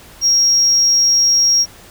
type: tone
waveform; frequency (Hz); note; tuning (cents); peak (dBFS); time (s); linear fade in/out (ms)
triangle; 5600; F8; +4; -7; 0.21-1.66; 50
effects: tanh soft clip ceiling -6 dBFS + pink hiss -41 dBFS RMS until 1.9 s